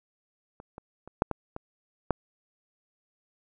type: clicks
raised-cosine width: 1 ms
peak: -30 / -27 / -30 / -7 / -15 / -22 / -9 dBFS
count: 7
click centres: 0.601 / 0.781 / 1.076 / 1.221 / 1.313 / 1.564 / 2.107 s
effects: none